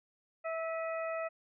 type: harmonic tone with a mistuned harmonic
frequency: 652 Hz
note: E5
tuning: 19 cents flat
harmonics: 1 / 2 / 3 / 4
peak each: -35 / -41 / -45 / -47 dBFS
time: 0.44-1.29 s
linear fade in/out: 20 ms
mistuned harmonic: 4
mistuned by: -64 cents
effects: none